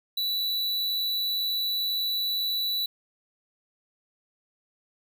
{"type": "tone", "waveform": "square", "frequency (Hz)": 3951, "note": "B7", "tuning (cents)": 0, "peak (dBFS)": -26, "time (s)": [0.17, 2.86], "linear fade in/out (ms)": 5, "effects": []}